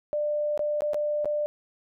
sine tone with dropouts, 595 Hz, D5, 22 cents sharp, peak -24 dBFS, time 0.13-1.46 s, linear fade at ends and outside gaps 0 ms, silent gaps 0.576-0.593 / 0.807-0.82 / 0.934-0.944 / 1.246-1.256 s, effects none

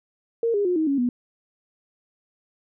sine tone with pitch steps, 462.3 / 407.1 / 358.5 / 315.8 / 278.1 / 244.9 Hz, A#4 / G#4 / F4 / D#4 / C#4 / B3, -14 / -35 / +45 / +26 / +6 / -14 cents, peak -19 dBFS, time 0.43-1.09 s, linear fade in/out 2 ms, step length 110 ms, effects none

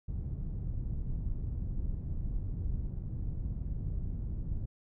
pink low-pass noise, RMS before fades -35 dBFS, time 0.08-4.66 s, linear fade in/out 10 ms, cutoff 120 Hz, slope 12 dB/octave, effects none

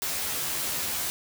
white noise with comb filter, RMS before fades -30 dBFS, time 0.02-1.1 s, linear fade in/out 0 ms, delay 13 ms, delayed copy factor +0.8, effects none

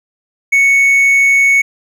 triangle tone, 2217 Hz, C#7, in tune, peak -5 dBFS, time 0.52-1.62 s, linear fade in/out 10 ms, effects none

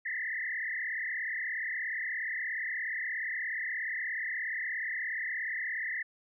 sine tone with frequency modulation, 1900 Hz, A#6, 33 cents sharp, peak -32 dBFS, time 0.05-6.03 s, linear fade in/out 10 ms, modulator 36.9 Hz, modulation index 4.2, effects none

